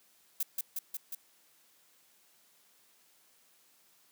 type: noise with echo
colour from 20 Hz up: violet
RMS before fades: -31 dBFS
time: 0.4-0.43 s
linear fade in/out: 5 ms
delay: 180 ms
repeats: 4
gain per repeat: -2 dB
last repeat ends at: 1.15 s
effects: white hiss -66 dBFS RMS until 4.11 s + high-pass 150 Hz 12 dB/octave